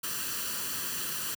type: noise with comb filter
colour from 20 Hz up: white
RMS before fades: -34 dBFS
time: 0.03-1.35 s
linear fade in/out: 10 ms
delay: 0.68 ms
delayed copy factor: +0.65
effects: high-pass 100 Hz 12 dB/octave